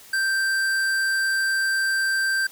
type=tone with hard clipping; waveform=sine; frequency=1568 Hz; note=G6; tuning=in tune; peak=-22 dBFS; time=0.13-2.47 s; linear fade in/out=5 ms; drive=14 dB; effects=white hiss -47 dBFS RMS until 2.51 s